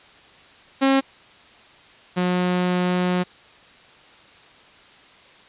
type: tone pair in turn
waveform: sawtooth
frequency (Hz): 270 / 180.2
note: C#4 / F#3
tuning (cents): -45 / -45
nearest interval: perfect fifth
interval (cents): 700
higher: first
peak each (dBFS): -11 / -15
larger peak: first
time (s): 0.81-1.01 / 2.16-3.24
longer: second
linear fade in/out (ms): 20
effects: white hiss -49 dBFS RMS until 5.48 s + resampled to 8000 Hz